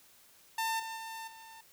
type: tone with level steps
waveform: sawtooth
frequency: 898 Hz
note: A5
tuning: 35 cents sharp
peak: -27 / -35 / -37 / -46 dBFS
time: 0.58-1.61 s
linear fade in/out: 5 ms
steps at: 0.79 / 0.96 / 1.27 s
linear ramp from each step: 10 ms
effects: white hiss -61 dBFS RMS until 1.72 s